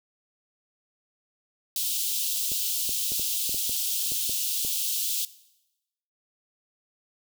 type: high-pass noise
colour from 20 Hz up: white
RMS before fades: -28 dBFS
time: 1.76-5.25 s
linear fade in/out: 2 ms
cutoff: 2900 Hz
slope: 48 dB/octave
type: clicks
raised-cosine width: 2 ms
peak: -27 dBFS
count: 10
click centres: 2.518 / 2.893 / 3.12 / 3.196 / 3.494 / 3.545 / 3.695 / 4.12 / 4.295 / 4.649 s
effects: noise-tail reverb RT60 0.9 s tail -18 dB re dry